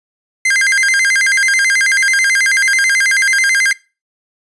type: tone with vibrato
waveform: 45% pulse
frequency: 1825 Hz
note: A#6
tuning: 37 cents flat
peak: -10 dBFS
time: 0.45-3.73 s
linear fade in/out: 5 ms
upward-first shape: square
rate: 9.2 Hz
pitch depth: 220 cents each way
effects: noise-tail reverb RT60 0.3 s tail -22 dB re dry + resampled to 24000 Hz